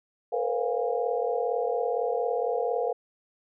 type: tone cluster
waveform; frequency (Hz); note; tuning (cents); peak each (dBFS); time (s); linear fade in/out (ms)
sine; 447.2 / 484.8 / 529 / 705 / 816; A4 / B4 / C5 / F5 / G#5; +28 / -32 / +19 / +16 / -31; -32 / -28 / -33 / -31 / -36; 0.32-2.93; 10
effects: none